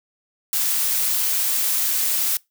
blue noise, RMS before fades -21 dBFS, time 0.53-2.37 s, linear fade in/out 2 ms, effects noise-tail reverb RT60 0.2 s tail -24 dB re dry

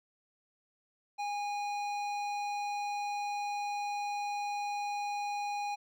triangle tone with hard clipping, 820 Hz, G#5, 22 cents flat, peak -35 dBFS, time 1.18-5.76 s, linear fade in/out 20 ms, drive 17 dB, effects none

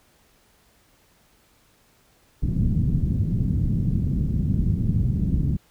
white low-pass noise, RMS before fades -22 dBFS, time 2.42-5.57 s, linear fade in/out 10 ms, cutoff 190 Hz, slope 24 dB/octave, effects pink hiss -60 dBFS RMS until 5.7 s

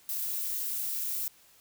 violet noise, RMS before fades -33 dBFS, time 0.09-1.28 s, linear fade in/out 2 ms, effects white hiss -60 dBFS RMS until 1.6 s

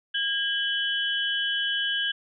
sine tone cluster, 1626 / 3020 / 3322 Hz, G#6 / F#7 / G#7, -37 / +35 / 0 cents, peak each -28 / -27 / -32 dBFS, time 0.14-2.12 s, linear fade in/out 10 ms, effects none

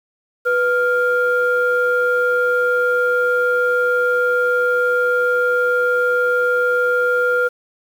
sine tone pair together, 493.4 / 1400 Hz, B4 / F6, -2 / +4 cents, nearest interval octave + tritone, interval 1806 cents, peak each -16 dBFS, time 0.45-7.49 s, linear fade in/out 20 ms, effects tanh soft clip ceiling -7 dBFS + 7-bit

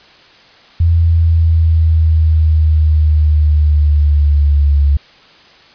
sine linear sweep, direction down, 84 to 70.8 Hz, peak -7 dBFS, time 0.8-4.97 s, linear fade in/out 5 ms, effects white hiss -43 dBFS RMS until 5.74 s + resampled to 11025 Hz

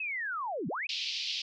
sine linear two-way sweep, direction down then up, 2624 to 141.2 to 2624 Hz, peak -32 dBFS, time 0-0.87 s, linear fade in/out 5 ms, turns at 0.68 s
white band-pass noise, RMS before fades -35 dBFS, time 0.89-1.42 s, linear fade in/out 5 ms, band 2500 to 5000 Hz, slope 48 dB/octave
effects none

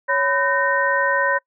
sine tone cluster, 556 / 1001 / 1530 / 1844 Hz, C#5 / B5 / G6 / A#6, +5 / +23 / -42 / -19 cents, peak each -22 dBFS, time 0.08-1.39 s, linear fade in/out 20 ms, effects noise-tail reverb RT60 0.1 s tail -24 dB re dry

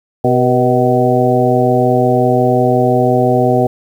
harmonic tone with a mistuned harmonic, 125.7 Hz, B2, 31 cents sharp, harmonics 1 / 2 / 3 / 4 / 5 / 6, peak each -16 / -16 / -16 / -16 / -16 / -16 dBFS, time 0.24-3.67 s, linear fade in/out 5 ms, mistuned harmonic 4, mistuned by -61 cents, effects 7-bit

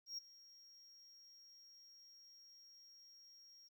triangle tone with ADSR envelope, 5588 Hz, F8, in tune, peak -40 dBFS, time 0.06-3.69 s, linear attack 120 ms, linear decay 11 ms, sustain -19 dB, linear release 21 ms, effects 13-bit

